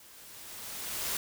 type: noise with level ramp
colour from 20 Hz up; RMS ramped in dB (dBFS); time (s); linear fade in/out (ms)
white; -55 to -32; 0-1.17; 2
effects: none